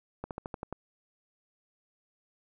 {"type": "slowing click train", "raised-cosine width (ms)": 1, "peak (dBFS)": -22, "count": 7, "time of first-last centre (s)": [0.24, 0.726], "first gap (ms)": 68, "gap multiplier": 1.07, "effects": []}